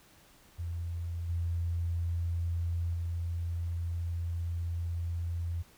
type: tone with level steps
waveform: sine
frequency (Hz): 85.1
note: F2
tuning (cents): -44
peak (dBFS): -33 / -29 / -31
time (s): 0.58-5.63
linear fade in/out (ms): 20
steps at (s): 1.29 / 2.94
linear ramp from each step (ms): 5
effects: pink hiss -60 dBFS RMS until 5.77 s